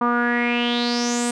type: tone with low-pass filter sweep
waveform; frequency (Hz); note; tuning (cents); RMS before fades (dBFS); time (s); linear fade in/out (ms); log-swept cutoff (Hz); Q
sawtooth; 240; B3; -49; -21; 0.01-1.31; 5; 1100 to 8800; 6.5
effects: none